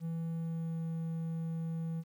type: tone with pitch glide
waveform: triangle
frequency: 164.81 to 163.86 Hz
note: E3 to E3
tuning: 0 to -10 cents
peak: -32 dBFS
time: 0-2.04 s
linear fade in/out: 50 ms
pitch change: -10 cents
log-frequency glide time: 0.31-0.85 s
effects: 11-bit